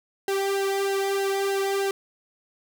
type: tone with flanger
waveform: sawtooth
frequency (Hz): 392.9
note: G4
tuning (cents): +4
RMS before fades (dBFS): -25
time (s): 0.28-1.91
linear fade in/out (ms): 2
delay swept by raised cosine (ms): 0.86 to 1.84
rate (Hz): 3.2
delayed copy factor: -0.85
effects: none